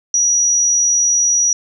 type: tone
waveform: sine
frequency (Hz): 5810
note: F#8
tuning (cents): -32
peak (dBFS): -11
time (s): 0.14-1.53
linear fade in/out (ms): 2
effects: none